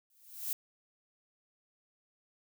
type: noise with exponential growth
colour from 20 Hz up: violet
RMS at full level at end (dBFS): -32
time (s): 0.1-0.53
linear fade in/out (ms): 1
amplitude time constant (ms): 92
effects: none